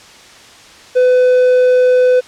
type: tone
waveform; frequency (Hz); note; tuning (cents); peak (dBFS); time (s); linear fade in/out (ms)
triangle; 503; B4; +32; -5; 0.95-2.21; 20
effects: white hiss -39 dBFS RMS until 2.27 s + low-pass 6000 Hz 12 dB/octave

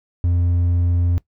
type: tone with hard clipping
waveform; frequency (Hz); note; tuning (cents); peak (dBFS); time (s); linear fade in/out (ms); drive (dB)
sine; 87.31; F2; 0; -16; 0.24-1.18; 0; 3
effects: noise-tail reverb RT60 0.1 s tail -19 dB re dry

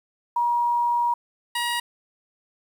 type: tone pair in turn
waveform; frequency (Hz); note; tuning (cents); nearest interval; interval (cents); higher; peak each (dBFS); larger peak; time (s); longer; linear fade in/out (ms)
sine / 15% pulse; 954 / 954; A#5 / A#5; +40 / +40; unison; 0; neither; -19 / -17; second; 0.36-1.14 / 1.55-1.8; first; 5
effects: 9-bit

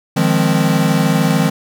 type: chord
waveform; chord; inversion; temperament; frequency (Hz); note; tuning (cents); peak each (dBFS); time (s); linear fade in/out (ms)
square; F minor seventh; third; equal with one note detuned; 154.58 / 174.61 / 207.7 / 261.6; Eb3 / F3 / Ab3 / C4; -11 / 0 / 0 / 0; -17 / -17 / -19 / -20; 0.16-1.5; 10
effects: none

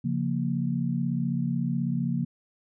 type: chord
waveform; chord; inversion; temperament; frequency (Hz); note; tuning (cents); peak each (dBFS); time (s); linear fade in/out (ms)
sine; Bb minor; first; equal; 138.59 / 174.61 / 233.1; Db3 / F3 / Bb3; 0 / 0 / 0; -29; 0.04-2.25; 10
effects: none

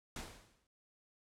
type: noise with exponential decay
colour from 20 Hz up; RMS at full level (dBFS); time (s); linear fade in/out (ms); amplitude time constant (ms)
pink; -42; 0.16-0.67; 2; 110
effects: noise-tail reverb RT60 0.3 s tail -25 dB re dry + low-pass 10000 Hz 12 dB/octave

